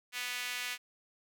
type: tone with high-pass filter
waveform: sawtooth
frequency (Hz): 246.9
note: B3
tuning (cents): 0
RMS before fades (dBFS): -38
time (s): 0.12-0.78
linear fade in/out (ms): 50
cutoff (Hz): 2200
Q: 1.7
effects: none